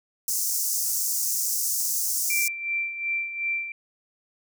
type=high-pass noise; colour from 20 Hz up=pink; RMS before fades=-26 dBFS; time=0.28-2.48 s; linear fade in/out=2 ms; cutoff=5500 Hz; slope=48 dB/octave
type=tone with tremolo; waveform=sine; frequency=2351 Hz; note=D7; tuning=1 cent sharp; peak=-23 dBFS; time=2.3-3.72 s; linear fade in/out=2 ms; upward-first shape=sine; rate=2.7 Hz; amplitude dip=65%
effects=none